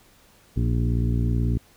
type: harmonic tone with a mistuned harmonic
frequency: 58.4 Hz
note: A#1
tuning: 4 cents sharp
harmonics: 1 / 2 / 3 / 4 / 5 / 6 / 7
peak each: -23 / -23 / -32 / -30 / -34 / -41 / -40 dBFS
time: 0.56-1.58 s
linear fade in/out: 10 ms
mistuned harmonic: 5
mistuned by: +29 cents
effects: pink hiss -56 dBFS RMS until 1.76 s